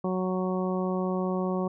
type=harmonic tone; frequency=185 Hz; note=F#3; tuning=in tune; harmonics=1 / 2 / 3 / 4 / 5 / 6; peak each=-28 / -31 / -34 / -38 / -40 / -38 dBFS; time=0.04-1.68 s; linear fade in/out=5 ms; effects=none